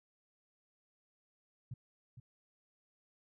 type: tone with echo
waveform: sine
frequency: 123.47 Hz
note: B2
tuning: in tune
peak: -40 dBFS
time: 1.71-1.74 s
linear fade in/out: 5 ms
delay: 460 ms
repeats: 1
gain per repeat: -9 dB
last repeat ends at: 2.2 s
effects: none